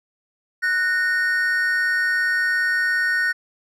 triangle tone pair together, 1480 / 1842.7 Hz, F#6 / A#6, 0 / -21 cents, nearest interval major third, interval 379 cents, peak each -19 dBFS, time 0.62-3.33 s, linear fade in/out 20 ms, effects none

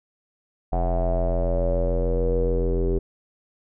square tone with low-pass filter sweep, 43.46 Hz, F1, 8 cents flat, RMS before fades -22 dBFS, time 0.72-2.99 s, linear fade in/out 10 ms, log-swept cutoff 720 to 410 Hz, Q 9.5, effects none

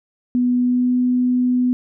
sine tone with pitch glide, 246.9 to 249.3 Hz, B3 to B3, 0 to +16 cents, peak -14 dBFS, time 0.35-1.73 s, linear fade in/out 0 ms, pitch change +16 cents, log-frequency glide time 0.58-0.95 s, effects none

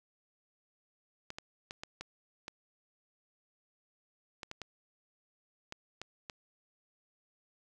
clicks, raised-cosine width 0.2 ms, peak -24 dBFS, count 12, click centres 1.304 / 1.385 / 1.709 / 1.835 / 2.01 / 2.481 / 4.432 / 4.514 / 4.617 / 5.724 / 6.016 / 6.298 s, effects none

